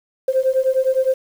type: beating tone pair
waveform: sine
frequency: 519 / 528.8 Hz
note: C5 / C5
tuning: -14 / +18 cents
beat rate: 9.8 Hz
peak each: -17 dBFS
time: 0.28-1.14 s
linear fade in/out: 5 ms
effects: tanh soft clip ceiling -7 dBFS + 7-bit